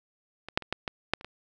clicks, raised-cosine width 0.3 ms, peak -23 / -6 / -26 / -12 / -15 / -7 / -29 / -24 dBFS, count 8, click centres 0.486 / 0.575 / 0.623 / 0.726 / 0.878 / 1.136 / 1.211 / 1.246 s, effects none

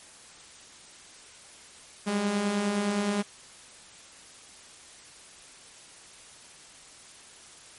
sawtooth beating tone pair, 195.4 / 205.1 Hz, G3 / G#3, -5 / -21 cents, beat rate 9.7 Hz, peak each -31 / -22 dBFS, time 2.06-3.23 s, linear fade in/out 20 ms, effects white hiss -50 dBFS RMS until 7.78 s + MP3 48 kbps

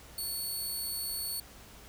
10% pulse tone, 4435 Hz, C#8, in tune, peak -27 dBFS, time 0.18-1.4 s, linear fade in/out 2 ms, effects added 60 Hz sine -58 dBFS peak until 1.88 s + pink hiss -53 dBFS RMS until 1.88 s

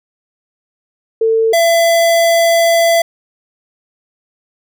sine / square tone pair in turn, 448.2 / 671.5 Hz, A4 / E5, +32 / +32 cents, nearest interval perfect fifth, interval 700 cents, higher second, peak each -9 dBFS, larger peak neither, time 1.21-1.53 / 1.53-3.02 s, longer second, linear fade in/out 5 ms, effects none

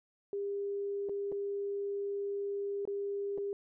sine tone with dropouts, 401.6 Hz, G4, 42 cents sharp, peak -33 dBFS, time 0.33-3.53 s, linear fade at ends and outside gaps 1 ms, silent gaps 1.088-1.094 / 1.318-1.323 / 2.853-2.875 / 3.377-3.382 s, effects none

